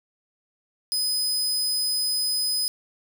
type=tone; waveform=sawtooth; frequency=5020 Hz; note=D#8; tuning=15 cents sharp; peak=-20 dBFS; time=0.92-2.68 s; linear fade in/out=0 ms; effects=8-bit